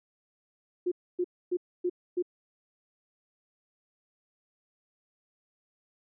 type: tone bursts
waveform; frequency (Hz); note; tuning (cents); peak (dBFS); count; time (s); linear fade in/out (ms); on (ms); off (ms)
sine; 357.1; F4; +39; -25; 5; 0.86-2.225; 10; 57; 270
effects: none